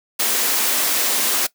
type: high-pass noise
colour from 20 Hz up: white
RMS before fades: -19 dBFS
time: 0.19-1.47 s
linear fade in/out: 10 ms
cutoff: 210 Hz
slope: 48 dB/octave
effects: noise-tail reverb RT60 0.1 s tail -19 dB re dry